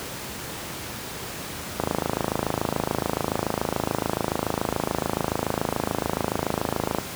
click train, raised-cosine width 1 ms, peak -8 dBFS, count 141, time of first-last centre 1.8-6.985 s, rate 27 Hz, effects pink hiss -34 dBFS RMS until 7.15 s + high-pass 80 Hz 12 dB/octave

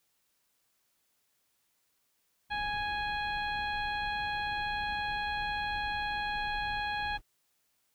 brown noise, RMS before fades -46 dBFS, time 2.49-7.22 s, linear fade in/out 50 ms
harmonic tone, 830.6 Hz, G#5, in tune, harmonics 1 / 2 / 3 / 4 / 5, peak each -34 / -36 / -41 / -43 / -46 dBFS, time 2.5-7.18 s, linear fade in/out 20 ms
effects white hiss -75 dBFS RMS until 7.94 s

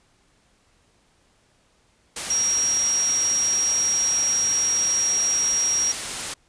sine tone in noise, 5650 Hz, F8, 19 cents sharp, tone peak -19 dBFS, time 2.3-5.92 s, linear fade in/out 5 ms, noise white, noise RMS -29 dBFS, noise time 2.16-6.34 s, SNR +7 dB, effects pink hiss -62 dBFS RMS until 6.48 s + resampled to 22050 Hz

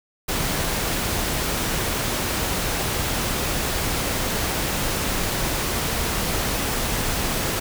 pink noise, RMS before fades -24 dBFS, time 0.28-7.6 s, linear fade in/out 10 ms, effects none

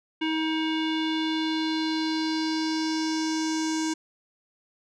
square tone with low-pass filter sweep, 317 Hz, D#4, 32 cents sharp, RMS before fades -27 dBFS, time 0.21-3.94 s, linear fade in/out 10 ms, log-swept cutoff 2800 to 6800 Hz, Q 3.7, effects none

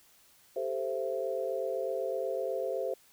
sine chord, A minor seventh, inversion third, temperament equal with one note detuned, 392 / 440 / 523.3 / 667.3 Hz, G4 / A4 / C5 / E5, 0 / 0 / 0 / +21 cents, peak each -37 / -38 / -33 / -38 dBFS, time 0.56-2.94 s, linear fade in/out 5 ms, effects white hiss -62 dBFS RMS until 3.12 s

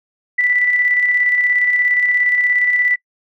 sine tone with tremolo, 1975.5 Hz, B6, in tune, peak -11 dBFS, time 0.38-2.96 s, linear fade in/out 10 ms, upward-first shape square, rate 17 Hz, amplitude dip 35%, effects noise-tail reverb RT60 0.1 s tail -25 dB re dry

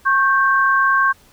sine tone pair together, 1093.3 / 1568 Hz, C#6 / G6, -24 / 0 cents, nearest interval tritone, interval 624 cents, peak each -15 dBFS, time 0.05-1.13 s, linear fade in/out 20 ms, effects pink hiss -51 dBFS RMS until 1.32 s

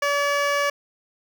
15% pulse tone with notch filter, 572 Hz, D5, 46 cents flat, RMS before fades -22 dBFS, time 0.02-0.7 s, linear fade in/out 5 ms, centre 11000 Hz, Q 0.65, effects none

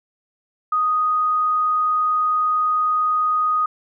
sine tone, 1244.5 Hz, D#6, in tune, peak -16 dBFS, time 0.72-3.66 s, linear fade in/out 5 ms, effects none

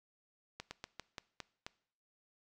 slowing click train, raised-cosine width 0.2 ms, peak -25 dBFS, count 7, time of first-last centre 0.6-1.665 s, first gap 110 ms, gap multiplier 1.19, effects noise-tail reverb RT60 0.6 s tail -21 dB re dry

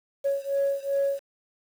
sine beating tone pair, 554.4 / 557 Hz, C#5 / C#5, 0 / +8 cents, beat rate 2.6 Hz, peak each -25 / -26 dBFS, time 0.24-1.2 s, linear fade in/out 20 ms, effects tanh soft clip ceiling -18 dBFS + 8-bit

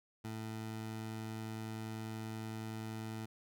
20% pulse tone, 110.5 Hz, A2, 8 cents sharp, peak -36 dBFS, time 0.24-3.26 s, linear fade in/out 10 ms, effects none

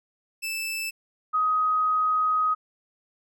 sawtooth / sine tone pair in turn, 2637 / 1256.8 Hz, E7 / D#6, 0 / +17 cents, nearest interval octave + minor second, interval 1283 cents, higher first, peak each -25 / -20 dBFS, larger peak second, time 0.42-0.91 / 1.33-2.55 s, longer second, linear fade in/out 20 ms, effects none

